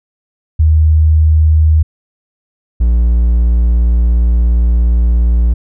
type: tone pair in turn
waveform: sine / triangle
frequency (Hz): 78.2 / 58.58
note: D#2 / A#1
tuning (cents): +9 / +9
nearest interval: perfect fourth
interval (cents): 500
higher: first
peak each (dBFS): -5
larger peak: neither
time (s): 0.59-1.83 / 2.8-5.54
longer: second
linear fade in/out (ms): 10
effects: none